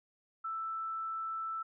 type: tone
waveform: sine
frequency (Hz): 1323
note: E6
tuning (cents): +6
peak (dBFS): -35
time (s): 0.44-1.63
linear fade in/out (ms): 10
effects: none

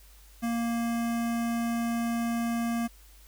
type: tone with notch filter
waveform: square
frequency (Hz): 233.1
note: A#3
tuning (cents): 0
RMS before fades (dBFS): -29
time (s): 0.42-2.88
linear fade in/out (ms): 20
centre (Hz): 4000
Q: 1.6
effects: added 50 Hz sine -52 dBFS peak until 3.27 s + white hiss -58 dBFS RMS until 3.27 s

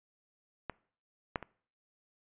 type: clicks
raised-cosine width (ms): 0.5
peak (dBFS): -21 / -16 / -27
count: 3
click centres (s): 0.697 / 1.358 / 1.427
effects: noise-tail reverb RT60 0.5 s tail -23 dB re dry + resampled to 8000 Hz

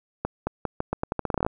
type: accelerating click train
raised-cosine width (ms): 1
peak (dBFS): -11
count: 16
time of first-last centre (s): 0.25-1.465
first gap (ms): 220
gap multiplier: 0.83
effects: none

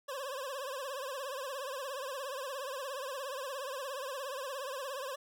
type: tone with vibrato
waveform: 25% pulse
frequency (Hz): 540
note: C#5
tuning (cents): -45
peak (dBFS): -34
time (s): 0.08-5.16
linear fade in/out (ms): 10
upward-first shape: triangle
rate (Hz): 17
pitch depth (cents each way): 140
effects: none

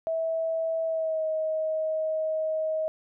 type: tone with pitch glide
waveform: sine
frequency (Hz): 651 to 630.6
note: E5 to D#5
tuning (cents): -22 to +23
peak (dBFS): -25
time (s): 0.07-2.88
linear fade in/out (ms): 0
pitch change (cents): -55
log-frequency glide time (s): 0.85-1.26
effects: none

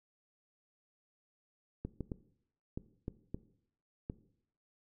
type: clicks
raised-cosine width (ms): 3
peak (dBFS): -25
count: 7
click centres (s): 1.85 / 2.007 / 2.118 / 2.775 / 3.081 / 3.345 / 4.099
effects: noise-tail reverb RT60 0.7 s tail -17 dB re dry

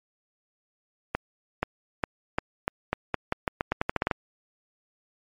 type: accelerating click train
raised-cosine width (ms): 0.5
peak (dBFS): -9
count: 17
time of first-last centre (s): 1.15-4.112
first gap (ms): 480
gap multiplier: 0.85
effects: MP3 64 kbps

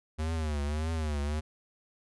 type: tone with vibrato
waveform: square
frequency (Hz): 76.5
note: D#2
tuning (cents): -29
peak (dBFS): -30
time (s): 0.18-1.41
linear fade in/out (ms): 20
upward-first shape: triangle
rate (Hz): 1.7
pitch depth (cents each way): 130
effects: resampled to 24000 Hz

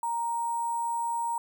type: tone with sample-and-hold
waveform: sine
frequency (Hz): 932.3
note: A#5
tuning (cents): 0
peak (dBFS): -27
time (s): 0.03-1.38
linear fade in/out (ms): 2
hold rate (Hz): 8820
effects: none

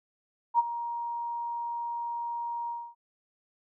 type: tone with ADSR envelope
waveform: sine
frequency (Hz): 942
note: A#5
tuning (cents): +18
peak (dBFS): -17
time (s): 0.54-2.95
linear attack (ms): 49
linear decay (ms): 27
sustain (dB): -14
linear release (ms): 260
effects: none

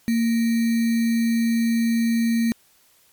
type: tone with sample-and-hold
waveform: sine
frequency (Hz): 230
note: A#3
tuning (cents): -23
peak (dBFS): -17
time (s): 0.08-2.52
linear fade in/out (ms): 0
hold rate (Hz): 2100
effects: white hiss -58 dBFS RMS until 3.12 s + MP3 96 kbps

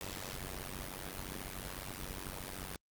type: noise with amplitude modulation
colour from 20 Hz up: pink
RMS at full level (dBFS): -39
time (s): 0.01-2.76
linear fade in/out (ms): 0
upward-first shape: sine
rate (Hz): 94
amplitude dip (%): 95
effects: Opus 48 kbps

